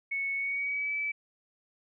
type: tone with pitch glide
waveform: sine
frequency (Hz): 2210 to 2304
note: C#7 to D7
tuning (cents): -6 to -34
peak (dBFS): -29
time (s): 0.11-1.12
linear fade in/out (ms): 10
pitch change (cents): +72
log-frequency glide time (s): 0.35-0.94
effects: none